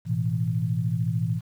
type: chord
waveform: sine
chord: A suspended second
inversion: none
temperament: equal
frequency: 110 / 123.47 / 164.81 Hz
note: A2 / B2 / E3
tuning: 0 / 0 / 0 cents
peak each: -27 dBFS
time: 0.05-1.41 s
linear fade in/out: 50 ms
effects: 9-bit